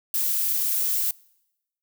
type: noise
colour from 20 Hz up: violet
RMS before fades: -24 dBFS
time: 0.14-1.11 s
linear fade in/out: 2 ms
effects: noise-tail reverb RT60 0.9 s tail -25 dB re dry